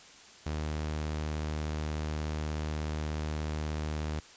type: tone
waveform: sawtooth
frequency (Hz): 76.6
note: D#2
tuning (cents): -27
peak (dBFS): -28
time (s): 0.46-4.2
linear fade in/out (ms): 5
effects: white hiss -53 dBFS RMS until 4.36 s + resampled to 16000 Hz